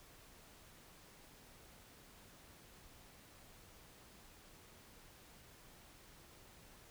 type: silence
effects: pink hiss -61 dBFS RMS until 6.9 s